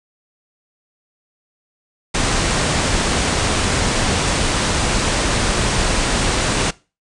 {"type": "low-pass noise", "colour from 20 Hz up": "pink", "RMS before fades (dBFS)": -18, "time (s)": [2.14, 6.71], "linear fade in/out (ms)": 10, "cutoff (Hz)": 9500, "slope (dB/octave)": 96, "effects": ["noise-tail reverb RT60 0.3 s tail -21 dB re dry"]}